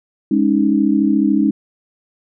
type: chord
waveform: sine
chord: Ab suspended fourth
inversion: none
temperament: equal with one note detuned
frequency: 206.8 / 277.2 / 311.1 Hz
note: Ab3 / Db4 / Eb4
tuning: -7 / 0 / 0 cents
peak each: -16 dBFS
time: 0.31-1.51 s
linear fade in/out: 5 ms
effects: none